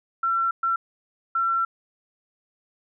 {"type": "tone bursts at uneven times", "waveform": "sine", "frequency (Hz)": 1353, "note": "E6", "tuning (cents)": 45, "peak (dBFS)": -20, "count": 3, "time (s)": [[0.23, 0.51], [0.63, 0.76], [1.35, 1.65]], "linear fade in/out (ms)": 5, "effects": []}